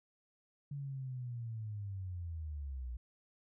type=linear sweep; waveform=sine; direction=down; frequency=143.8 to 58.27 Hz; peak=-39 dBFS; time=0.71-2.97 s; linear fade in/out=5 ms; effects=none